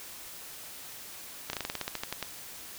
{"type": "slowing click train", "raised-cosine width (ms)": 0.2, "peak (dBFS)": -15, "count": 13, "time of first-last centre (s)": [1.5, 2.227], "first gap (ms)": 32, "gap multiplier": 1.11, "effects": ["white hiss -45 dBFS RMS until 2.78 s"]}